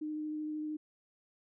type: tone with vibrato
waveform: sine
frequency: 305.6 Hz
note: D#4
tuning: 31 cents flat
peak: -35 dBFS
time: 0.01-0.77 s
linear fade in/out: 10 ms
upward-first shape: sine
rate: 13 Hz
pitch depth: 10 cents each way
effects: none